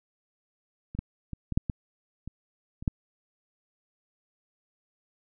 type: clicks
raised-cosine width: 5 ms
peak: -26 / -18 / -23 / -19 / -9 / -16 / -25 / -27 / -11 dBFS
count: 9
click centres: 0.95 / 0.99 / 1.333 / 1.523 / 1.575 / 1.698 / 2.276 / 2.825 / 2.878 s
effects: none